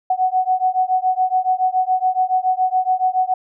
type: beating tone pair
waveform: sine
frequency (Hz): 740 / 747.1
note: F#5 / F#5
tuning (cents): 0 / +17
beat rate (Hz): 7.1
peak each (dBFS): -18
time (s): 0.1-3.34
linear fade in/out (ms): 5
effects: none